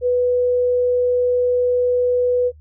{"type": "tone", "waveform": "sine", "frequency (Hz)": 493.9, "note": "B4", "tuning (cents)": 0, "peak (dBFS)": -14, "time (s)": [0.01, 2.52], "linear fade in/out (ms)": 50, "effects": ["noise-tail reverb RT60 0.1 s tail -26 dB re dry", "added 76 Hz sine -42 dBFS peak until 2.6 s"]}